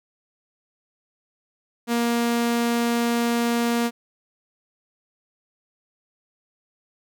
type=tone; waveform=sawtooth; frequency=235.6 Hz; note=A#3; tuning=19 cents sharp; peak=-16 dBFS; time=1.87-3.91 s; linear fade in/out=50 ms; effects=none